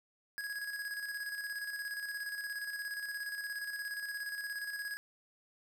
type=tone with tremolo; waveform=square; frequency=1661.2 Hz; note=G#6; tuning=in tune; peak=-37 dBFS; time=0.38-4.97 s; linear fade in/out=0 ms; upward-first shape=square; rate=17 Hz; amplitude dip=45%; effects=none